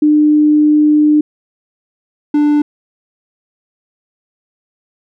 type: tone pair in turn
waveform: sine / triangle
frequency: 300.8 / 295.5 Hz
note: D4 / D4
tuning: +42 / +11 cents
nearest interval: unison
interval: 31 cents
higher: first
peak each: -6 dBFS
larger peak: neither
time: 0.02-1.21 / 2.34-2.62 s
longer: first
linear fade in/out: 5 ms
effects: none